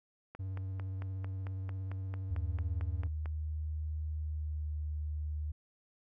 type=click train; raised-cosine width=0.5 ms; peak=-31 dBFS; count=14; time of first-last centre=0.35-3.258 s; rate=4.47 Hz
type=tone with vibrato; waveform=triangle; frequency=95 Hz; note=F#2; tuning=46 cents sharp; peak=-34 dBFS; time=0.39-3.08 s; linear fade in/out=10 ms; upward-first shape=sine; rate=17 Hz; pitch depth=25 cents each way
type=tone with pitch glide; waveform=sine; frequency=77.1 to 75.69 Hz; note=D#2 to D#2; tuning=-15 to -47 cents; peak=-34 dBFS; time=2.3-5.52 s; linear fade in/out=10 ms; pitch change=-32 cents; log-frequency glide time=4.11-4.72 s
effects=none